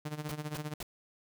sawtooth tone with tremolo, 150.9 Hz, D3, 47 cents sharp, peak -30 dBFS, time 0.05-0.74 s, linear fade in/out 5 ms, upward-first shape sine, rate 15 Hz, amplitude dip 80%
pink noise bursts, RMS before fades -40 dBFS, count 3, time 0.29-0.828 s, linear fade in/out 0 ms, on 26 ms, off 230 ms
effects none

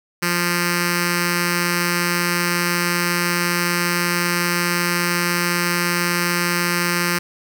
5% pulse tone with notch filter, 174.61 Hz, F3, in tune, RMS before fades -20 dBFS, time 0.22-7.19 s, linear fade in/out 10 ms, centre 680 Hz, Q 0.63, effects none

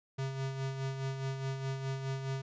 square tone with tremolo, 134.4 Hz, C3, 47 cents sharp, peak -33 dBFS, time 0.18-2.42 s, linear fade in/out 10 ms, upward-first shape sine, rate 4.8 Hz, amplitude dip 50%, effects resampled to 16000 Hz

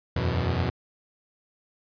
sawtooth chord, E suspended second, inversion none, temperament equal with one note detuned, 82.41 / 91.44 / 123.47 Hz, E2 / F#2 / B2, 0 / -20 / 0 cents, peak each -24 dBFS, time 0.16-0.7 s, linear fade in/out 5 ms, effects resampled to 11025 Hz

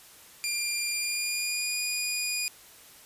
15% pulse tone with pitch glide, 2395 to 2452 Hz, D7 to D#7, +33 to -26 cents, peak -21 dBFS, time 0.44-2.48 s, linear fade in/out 0 ms, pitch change +41 cents, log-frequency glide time 0.9-1.79 s, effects white hiss -52 dBFS RMS until 3.05 s + resampled to 32000 Hz

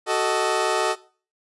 20% pulse chord, D# diminished, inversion first, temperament equal with one note detuned, 374.3 / 440 / 622.3 Hz, F#4 / A4 / D#5, +20 / 0 / 0 cents, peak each -20 / -19 / -20 dBFS, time 0.06-0.96 s, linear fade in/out 50 ms, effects noise-tail reverb RT60 0.4 s tail -19 dB re dry + resampled to 24000 Hz

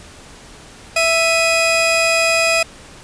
sawtooth tone pair together, 659.9 / 2500 Hz, E5 / D#7, +2 / +8 cents, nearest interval octave + major seventh, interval 2306 cents, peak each -12 dBFS, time 0.96-2.63 s, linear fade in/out 5 ms, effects pink hiss -40 dBFS RMS until 3.03 s + resampled to 22050 Hz

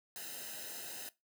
white noise with comb filter, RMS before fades -45 dBFS, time 0.16-1.09 s, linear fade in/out 0 ms, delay 0.88 ms, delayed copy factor -0.95, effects noise-tail reverb RT60 0.2 s tail -19 dB re dry

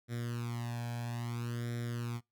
sawtooth tone with flanger, 118.9 Hz, A#2, 35 cents sharp, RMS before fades -38 dBFS, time 0.08-2.21 s, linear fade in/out 50 ms, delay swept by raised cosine 0.54 to 1.24 ms, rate 0.6 Hz, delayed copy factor +0.85, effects noise-tail reverb RT60 0.2 s tail -24 dB re dry

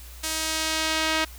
sawtooth tone with band-pass filter sweep, 316.8 Hz, D#4, 31 cents sharp, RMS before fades -26 dBFS, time 0.23-1.25 s, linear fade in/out 10 ms, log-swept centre 8400 to 2700 Hz, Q 0.7, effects added 60 Hz sine -41 dBFS peak until 1.38 s + white hiss -47 dBFS RMS until 1.38 s

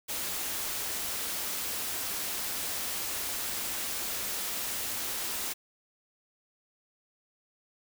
white band-stop noise, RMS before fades -34 dBFS, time 0.08-5.54 s, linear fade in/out 20 ms, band 120 to 170 Hz, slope 96 dB/octave, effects none

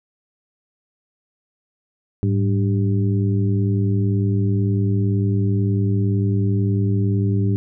harmonic tone with a mistuned harmonic, 98 Hz, G2, in tune, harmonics 1 / 2 / 3 / 4, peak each -17 / -23 / -27 / -29 dBFS, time 2.23-7.56 s, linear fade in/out 0 ms, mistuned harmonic 1, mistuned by +120 cents, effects none

